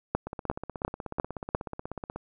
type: two click trains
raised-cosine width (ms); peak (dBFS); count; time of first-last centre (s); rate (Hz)
1; -10 / -21; 5 / 32; 0.15-1.549 / 0.27-2.16; 2.86 / 16.4
effects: none